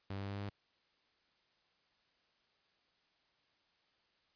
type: tone with pitch steps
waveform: sawtooth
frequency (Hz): 98 / 98.62 / 99.25 / 99.89 / 100.52 / 101.16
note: G2 / G2 / G2 / G2 / G2 / G#2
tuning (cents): 0 / +11 / +22 / +33 / +44 / -45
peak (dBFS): -36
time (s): 0.1-0.496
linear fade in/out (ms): 5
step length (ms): 66
effects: white hiss -75 dBFS RMS until 4.35 s + resampled to 11025 Hz